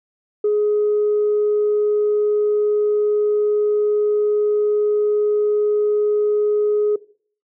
sine tone, 418.8 Hz, G#4, 15 cents sharp, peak -13 dBFS, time 0.44-6.96 s, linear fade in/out 5 ms, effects noise-tail reverb RT60 0.5 s tail -20 dB re dry + tanh soft clip ceiling -11 dBFS

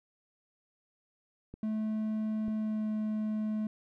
clicks, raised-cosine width 3 ms, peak -31 dBFS, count 2, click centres 1.54 / 2.482 s
triangle tone with pitch glide, 216.7 to 215 Hz, A3 to A3, -26 to -40 cents, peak -28 dBFS, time 1.63-3.67 s, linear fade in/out 2 ms, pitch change -14 cents, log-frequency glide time 2.54-2.89 s
effects none

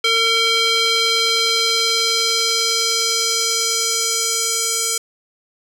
square tone with band-pass filter sweep, 454.9 Hz, A#4, 42 cents flat, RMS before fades -18 dBFS, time 0.04-4.98 s, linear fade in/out 5 ms, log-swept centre 3200 to 7400 Hz, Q 1.9, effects none

